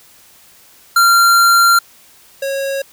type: tone pair in turn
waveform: square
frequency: 1380 / 547.7 Hz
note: F6 / C#5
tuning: -21 / -21 cents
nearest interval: octave + major third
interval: 1600 cents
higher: first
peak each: -8 / -18 dBFS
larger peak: first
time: 0.96-1.79 / 2.42-2.82 s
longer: first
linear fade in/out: 5 ms
effects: white hiss -46 dBFS RMS until 2.92 s

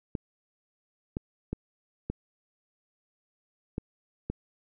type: clicks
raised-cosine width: 3 ms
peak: -18 dBFS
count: 6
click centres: 0.152 / 1.169 / 1.53 / 2.1 / 3.781 / 4.3 s
effects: none

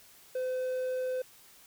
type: tone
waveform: triangle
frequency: 511 Hz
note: C5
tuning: 41 cents flat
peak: -28 dBFS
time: 0.35-1.22 s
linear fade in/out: 5 ms
effects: white hiss -57 dBFS RMS until 1.66 s

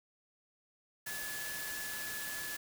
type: tone in noise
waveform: sine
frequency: 1714 Hz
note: A6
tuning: 46 cents flat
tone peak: -42 dBFS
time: 1.06-2.57 s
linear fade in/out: 10 ms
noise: white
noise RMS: -42 dBFS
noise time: 1.06-2.57 s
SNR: -3 dB
effects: none

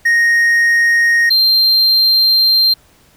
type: tone pair in turn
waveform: triangle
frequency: 1864.7 / 4164 Hz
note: A#6 / C8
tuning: 0 / -9 cents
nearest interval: octave + major second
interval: 1391 cents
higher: second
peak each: -7 dBFS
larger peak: neither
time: 0.05-1.3 / 1.3-2.74 s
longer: second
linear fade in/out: 10 ms
effects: pink hiss -50 dBFS RMS until 3.16 s

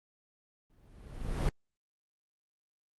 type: noise with exponential growth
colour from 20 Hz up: brown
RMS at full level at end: -26 dBFS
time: 0.7-1.49 s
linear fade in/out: 2 ms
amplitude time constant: 170 ms
effects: Opus 32 kbps

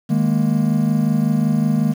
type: chord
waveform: triangle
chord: D# suspended fourth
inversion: none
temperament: equal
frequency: 155.56 / 207.7 / 233.1 Hz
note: D#3 / G#3 / A#3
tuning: 0 / 0 / 0 cents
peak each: -17 dBFS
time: 0.09-1.94 s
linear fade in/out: 20 ms
effects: 7-bit

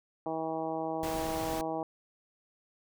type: harmonic tone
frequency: 160.7 Hz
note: E3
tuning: 44 cents flat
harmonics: 1 / 2 / 3 / 4 / 5 / 6 / 7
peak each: -46 / -37 / -39 / -37 / -37 / -43 / -48 dBFS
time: 0.26-1.83 s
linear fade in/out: 2 ms
type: noise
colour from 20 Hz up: pink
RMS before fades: -40 dBFS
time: 1.03-1.61 s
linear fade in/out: 0 ms
effects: none

